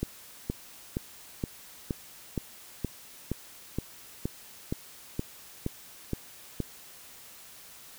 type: click train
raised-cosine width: 3 ms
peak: -16 dBFS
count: 15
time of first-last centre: 0.03-6.603 s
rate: 2.13 Hz
effects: white hiss -50 dBFS RMS until 7.98 s